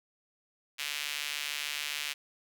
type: tone with high-pass filter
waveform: sawtooth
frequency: 146.83 Hz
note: D3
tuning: in tune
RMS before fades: -36 dBFS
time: 0.78-2.14 s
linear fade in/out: 20 ms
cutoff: 2600 Hz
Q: 1.7
effects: none